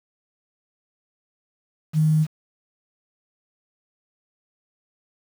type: tone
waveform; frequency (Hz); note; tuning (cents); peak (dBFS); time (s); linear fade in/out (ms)
sine; 155.6; D#3; 0; -15; 1.93-2.27; 50
effects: 7-bit